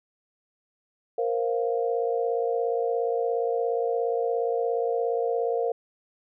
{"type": "chord", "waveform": "sine", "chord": "Bb suspended second", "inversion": "none", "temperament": "equal", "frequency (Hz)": [466.2, 523.3, 698.5], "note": ["Bb4", "C5", "F5"], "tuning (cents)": [0, 0, 0], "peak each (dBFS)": [-25, -30, -30], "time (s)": [1.18, 5.72], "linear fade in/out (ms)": 5, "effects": []}